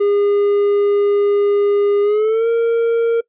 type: tone with pitch glide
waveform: triangle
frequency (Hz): 407.2 to 462.4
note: G#4 to A#4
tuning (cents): -34 to -14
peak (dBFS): -10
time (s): 0-3.21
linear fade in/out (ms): 10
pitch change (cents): +220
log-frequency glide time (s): 2.02-2.48
effects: noise-tail reverb RT60 0.1 s tail -22 dB re dry + resampled to 8000 Hz